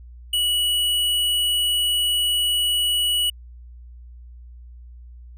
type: tone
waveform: square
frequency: 2935 Hz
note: F#7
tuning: 15 cents flat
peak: -19 dBFS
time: 0.33-3.3 s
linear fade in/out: 5 ms
effects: added 60 Hz sine -39 dBFS peak until 5.37 s